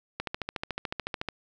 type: click train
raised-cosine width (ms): 0.3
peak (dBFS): -15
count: 16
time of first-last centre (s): 0.2-1.287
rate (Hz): 13.8
effects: none